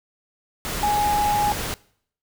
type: tone in noise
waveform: sine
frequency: 830.6 Hz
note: G#5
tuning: in tune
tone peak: -18 dBFS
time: 0.83-1.52 s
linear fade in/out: 0 ms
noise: pink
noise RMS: -28 dBFS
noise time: 0.65-1.74 s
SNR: +7 dB
effects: noise-tail reverb RT60 0.6 s tail -22 dB re dry